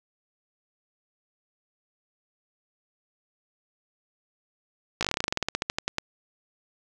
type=slowing click train; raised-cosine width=0.2 ms; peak=-8 dBFS; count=21; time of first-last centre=5.01-5.984 s; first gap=17 ms; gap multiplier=1.1; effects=none